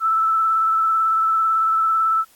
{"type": "tone with vibrato", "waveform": "sine", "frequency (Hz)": 1318.5, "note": "E6", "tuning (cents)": 0, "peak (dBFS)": -15, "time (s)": [0, 2.25], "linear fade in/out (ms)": 50, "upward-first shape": "triangle", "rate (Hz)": 18, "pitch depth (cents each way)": 23, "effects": ["white hiss -54 dBFS RMS until 2.35 s", "AAC 64 kbps"]}